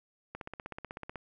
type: click train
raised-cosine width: 0.5 ms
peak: -25 dBFS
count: 14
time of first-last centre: 0.35-1.157 s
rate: 16.1 Hz
effects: none